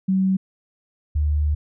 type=tone pair in turn; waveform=sine; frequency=189.9 / 74.58 Hz; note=F#3 / D2; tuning=+45 / +27 cents; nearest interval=octave + major third; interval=1618 cents; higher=first; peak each=-16 / -17 dBFS; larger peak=first; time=0.08-0.37 / 1.15-1.55 s; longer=second; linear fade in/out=10 ms; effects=none